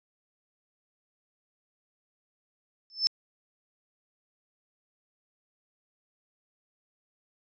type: tone with exponential growth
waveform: sine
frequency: 5274 Hz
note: E8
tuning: in tune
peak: -17 dBFS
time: 2.9-3.07 s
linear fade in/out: 0 ms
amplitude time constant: 36 ms
effects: resampled to 16000 Hz